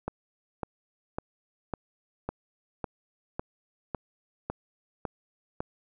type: click train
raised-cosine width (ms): 1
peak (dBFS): -17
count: 11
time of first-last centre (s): 0.08-5.605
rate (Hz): 1.81
effects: none